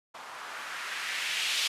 violet noise with low-pass filter sweep, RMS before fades -34 dBFS, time 0.14-1.68 s, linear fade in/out 10 ms, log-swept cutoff 890 to 3400 Hz, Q 1.7, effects resampled to 32000 Hz

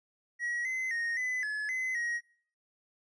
triangle tone with pitch steps, 1911 / 2049 / 1860 / 2009 / 1709 / 2037 / 1891 Hz, A#6 / C7 / A#6 / B6 / G#6 / C7 / A#6, +43 / -37 / -4 / +29 / +49 / -47 / +24 cents, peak -29 dBFS, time 0.39-2.21 s, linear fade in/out 50 ms, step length 260 ms, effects noise-tail reverb RT60 0.5 s tail -21 dB re dry + resampled to 22050 Hz

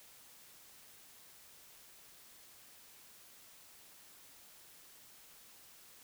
silence, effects white hiss -59 dBFS RMS until 6.03 s

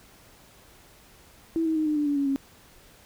sine tone with pitch steps, 327.7 / 319.3 / 311.1 / 303.1 / 295.3 / 287.8 / 280.4 / 273.2 Hz, E4 / D#4 / D#4 / D#4 / D4 / D4 / C#4 / C#4, -10 / +45 / 0 / -45 / +10 / -35 / +20 / -25 cents, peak -22 dBFS, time 1.56-2.36 s, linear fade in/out 0 ms, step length 100 ms, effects pink hiss -54 dBFS RMS until 3.05 s

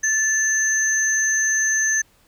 sine tone pair together, 1748 / 6229 Hz, A6 / G8, -12 / -12 cents, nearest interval octave + minor seventh, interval 2200 cents, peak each -19 dBFS, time 0.03-2.02 s, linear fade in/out 10 ms, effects tanh soft clip ceiling -10 dBFS + pink hiss -58 dBFS RMS until 2.27 s

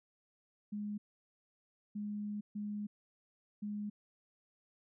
sine tone bursts at uneven times, 207.7 Hz, G#3, in tune, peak -37 dBFS, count 4, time 0.72-0.98 / 1.95-2.41 / 2.55-2.87 / 3.62-3.9 s, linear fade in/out 10 ms, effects none

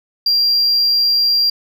sine tone, 4756 Hz, D8, 21 cents sharp, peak -9 dBFS, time 0.26-1.5 s, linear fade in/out 5 ms, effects tanh soft clip ceiling -10 dBFS

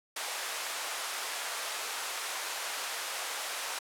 pink high-pass noise, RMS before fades -36 dBFS, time 0.16-3.79 s, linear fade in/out 5 ms, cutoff 740 Hz, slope 12 dB/octave, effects high-pass 400 Hz 12 dB/octave + low-pass 12000 Hz 12 dB/octave

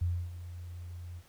sine tone with ADSR envelope, 87.31 Hz, F2, in tune, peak -26 dBFS, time 0.01-1.23 s, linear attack 10 ms, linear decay 280 ms, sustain -14 dB, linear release 61 ms, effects pink hiss -62 dBFS RMS until 1.28 s

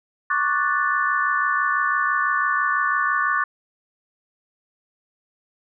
sine chord, D major seventh, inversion third, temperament equal, 1108.7 / 1174.7 / 1480 / 1760 Hz, C#6 / D6 / F#6 / A6, 0 / 0 / 0 / 0 cents, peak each -24 dBFS, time 0.3-3.44 s, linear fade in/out 5 ms, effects none

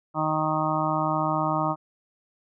harmonic tone, 155.56 Hz, D#3, in tune, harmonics 1 / 2 / 4 / 5 / 6 / 7 / 8, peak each -30 / -30 / -30 / -30 / -30 / -30 / -30 dBFS, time 0.14-1.76 s, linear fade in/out 50 ms, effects none

